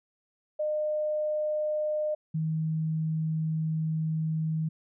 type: tone pair in turn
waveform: sine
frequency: 608 / 158.5 Hz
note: D#5 / D#3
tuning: -40 / +32 cents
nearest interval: octave + major seventh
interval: 2328 cents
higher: first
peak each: -26 dBFS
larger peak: neither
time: 0.59-2.15 / 2.34-4.69 s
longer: second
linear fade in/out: 10 ms
effects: none